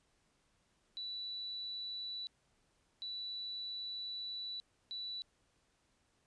sine tone bursts at uneven times, 3954 Hz, B7, 1 cent sharp, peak -40 dBFS, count 3, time 0.97-2.27 / 3.02-4.6 / 4.91-5.22 s, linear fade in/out 0 ms, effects pink hiss -75 dBFS RMS until 6.26 s + resampled to 22050 Hz

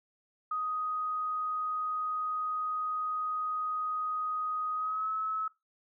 sine tone with pitch glide, 1250 to 1292.6 Hz, D#6 to E6, +8 to -34 cents, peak -30 dBFS, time 0.51-5.48 s, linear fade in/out 5 ms, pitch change +58 cents, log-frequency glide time 4.75-5.09 s, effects noise-tail reverb RT60 0.2 s tail -18 dB re dry

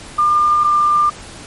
sine tone pair in turn, 1200 / 1194.5 Hz, D6 / D6, +37 / +29 cents, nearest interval unison, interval 8 cents, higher first, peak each -10 dBFS, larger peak neither, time 0.18-0.64 / 0.64-1.1 s, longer neither, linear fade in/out 10 ms, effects pink hiss -35 dBFS RMS until 1.46 s + MP3 48 kbps

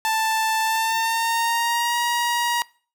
sawtooth tone with pitch glide, 883 to 951.9 Hz, A5 to A#5, +6 to +36 cents, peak -16 dBFS, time 0.05-2.62 s, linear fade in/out 0 ms, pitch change +130 cents, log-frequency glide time 0.61-1.97 s, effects noise-tail reverb RT60 0.4 s tail -22 dB re dry

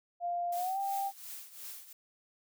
sine tone with pitch glide, 698.5 to 788.6 Hz, F5 to G5, 0 to +10 cents, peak -31 dBFS, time 0.2-1.12 s, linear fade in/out 50 ms, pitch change +210 cents, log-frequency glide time 0.56-0.79 s
blue noise with tremolo, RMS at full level -43 dBFS, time 0.52-1.93 s, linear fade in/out 5 ms, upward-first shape triangle, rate 2.8 Hz, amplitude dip 80%
effects none

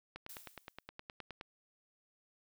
click train, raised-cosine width 0.3 ms, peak -29 dBFS, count 13, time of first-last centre 0.16-1.411 s, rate 9.59 Hz
blue noise with exponential decay, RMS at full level -48 dBFS, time 0.29-0.89 s, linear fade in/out 5 ms, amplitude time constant 130 ms
effects none

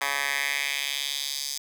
10% pulse tone with high-pass filter sweep, 140.7 Hz, C#3, 26 cents sharp, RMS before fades -29 dBFS, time 0.01-1.58 s, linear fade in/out 5 ms, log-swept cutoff 1300 to 5300 Hz, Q 2.1, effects none

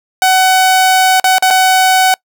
sawtooth tone with dropouts, 750 Hz, F#5, 23 cents sharp, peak -3 dBFS, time 0.22-2.14 s, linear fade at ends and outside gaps 1 ms, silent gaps 1.199-1.242 / 1.383-1.424 / 1.504-1.508 s, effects noise-tail reverb RT60 0.1 s tail -26 dB re dry

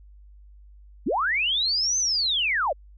sine linear two-way sweep, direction up then down, 174.61 to 6272 to 484.8 Hz, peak -21 dBFS, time 1.06-2.73 s, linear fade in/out 10 ms, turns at 1.98 s, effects added 50 Hz sine -46 dBFS peak until 2.97 s

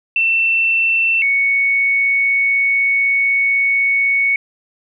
sine tone pair in turn, 2684 / 2221 Hz, E7 / C#7, +31 / +3 cents, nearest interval minor third, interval 328 cents, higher first, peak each -12 dBFS, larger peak neither, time 0.16-1.22 / 1.22-4.36 s, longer second, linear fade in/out 2 ms, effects none

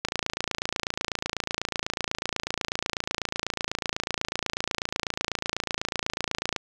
click train, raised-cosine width 0.2 ms, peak -9 dBFS, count 184, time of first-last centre 0.05-6.562 s, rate 28.1 Hz, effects none

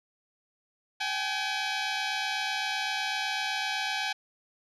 10% pulse tone pair together, 771 / 838.9 Hz, G5 / G#5, -29 / +17 cents, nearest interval minor second, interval 146 cents, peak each -23 dBFS, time 1-4.13 s, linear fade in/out 10 ms, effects low-pass 6000 Hz 12 dB/octave

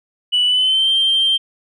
sine tone with pitch glide, 2960 to 3154 Hz, F#7 to G7, 0 to +10 cents, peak -11 dBFS, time 0.32-1.38 s, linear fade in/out 20 ms, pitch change +110 cents, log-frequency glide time 0.46-0.9 s, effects tanh soft clip ceiling -9 dBFS

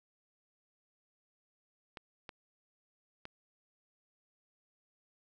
clicks, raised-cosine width 0.3 ms, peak -28 dBFS, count 3, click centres 1.972 / 2.292 / 3.254 s, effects none

